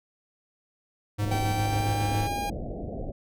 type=tone with tremolo; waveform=square; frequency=103.83 Hz; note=G#2; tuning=in tune; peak=-26 dBFS; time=1.18-2.28 s; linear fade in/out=20 ms; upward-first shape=square; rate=7.3 Hz; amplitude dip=25%
type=low-pass noise; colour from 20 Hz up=pink; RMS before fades=-34 dBFS; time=1.21-3.12 s; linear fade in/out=10 ms; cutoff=730 Hz; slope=96 dB/octave
type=tone with pitch glide; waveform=45% pulse; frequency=775 to 811.2 Hz; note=G5 to G#5; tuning=-20 to -41 cents; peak=-29 dBFS; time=1.31-2.5 s; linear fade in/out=5 ms; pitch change=+79 cents; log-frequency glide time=1.48-2.26 s
effects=none